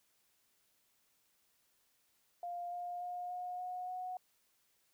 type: tone with pitch steps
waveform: sine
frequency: 701 / 707.5 / 714.1 / 720.7 / 727.4 / 734.2 Hz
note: F5 / F5 / F5 / F#5 / F#5 / F#5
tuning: +6 / +22 / +38 / -46 / -30 / -14 cents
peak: -39 dBFS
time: 2.43-4.17 s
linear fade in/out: 2 ms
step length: 290 ms
effects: white hiss -75 dBFS RMS until 4.93 s